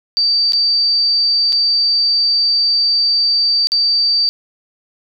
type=tone with dropouts; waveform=sine; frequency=4636 Hz; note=D8; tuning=23 cents flat; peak=-11 dBFS; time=0.17-4.29 s; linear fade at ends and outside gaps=0 ms; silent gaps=0.522-0.533 / 1.523-1.528 / 3.671-3.719 s; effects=none